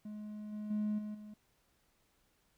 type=tone with level steps; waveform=triangle; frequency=211.1 Hz; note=G#3; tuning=29 cents sharp; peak=-40 / -37 / -29 / -37 / -45 dBFS; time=0.05-1.34 s; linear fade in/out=5 ms; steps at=0.52 / 0.7 / 0.98 / 1.14 s; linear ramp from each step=10 ms; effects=tanh soft clip ceiling -27 dBFS + pink hiss -74 dBFS RMS until 2.57 s